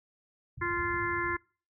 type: low-pass noise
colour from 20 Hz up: white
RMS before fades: -42 dBFS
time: 0.57-1.37 s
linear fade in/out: 5 ms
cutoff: 120 Hz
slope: 24 dB/octave
type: harmonic tone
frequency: 347.3 Hz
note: F4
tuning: 10 cents flat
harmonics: 1 / 3 / 4 / 5 / 6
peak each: -35 / -34 / -37 / -34 / -37 dBFS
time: 0.61-1.37 s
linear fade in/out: 10 ms
effects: noise-tail reverb RT60 0.4 s tail -25 dB re dry + high-pass 60 Hz 12 dB/octave